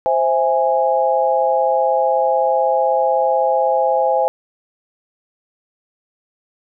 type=chord; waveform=sine; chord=C augmented; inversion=none; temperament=equal with one note detuned; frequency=523.3 / 659.3 / 827.3 Hz; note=C5 / E5 / G#5; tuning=0 / 0 / -7 cents; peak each=-17 / -19 / -17 dBFS; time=0.06-4.28 s; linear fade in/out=0 ms; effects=none